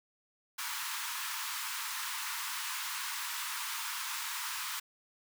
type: high-pass noise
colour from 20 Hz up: pink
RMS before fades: -38 dBFS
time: 0.58-4.8 s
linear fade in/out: 10 ms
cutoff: 900 Hz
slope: 96 dB/octave
effects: none